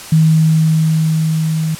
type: tone with level ramp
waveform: sine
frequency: 158.7 Hz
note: D#3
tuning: 35 cents sharp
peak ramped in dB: -6 to -14 dBFS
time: 0.12-1.75 s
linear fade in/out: 5 ms
effects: white hiss -31 dBFS RMS until 1.79 s + low-pass 11000 Hz 12 dB/octave